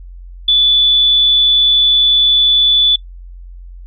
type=tone; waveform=sine; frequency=3469 Hz; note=A7; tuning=25 cents flat; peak=-7 dBFS; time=0.48-2.96 s; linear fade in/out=5 ms; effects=noise-tail reverb RT60 0.1 s tail -21 dB re dry + added 44 Hz sine -30 dBFS peak until 3.86 s